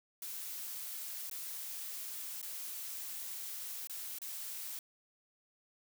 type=noise with dropouts; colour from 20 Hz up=blue; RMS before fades=-43 dBFS; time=0.22-4.79 s; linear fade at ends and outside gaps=2 ms; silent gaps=1.298-1.312 / 2.416-2.427 / 3.872-3.896 / 4.186-4.217 s; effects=none